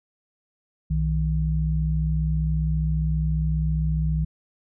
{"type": "tone pair together", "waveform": "sine", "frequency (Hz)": [62.2, 157.01], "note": ["B1", "D#3"], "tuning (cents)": [13, 16], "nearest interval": "octave + major third", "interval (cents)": 1603, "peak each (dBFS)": [-23, -23], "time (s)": [0.9, 4.25], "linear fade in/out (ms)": 10, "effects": []}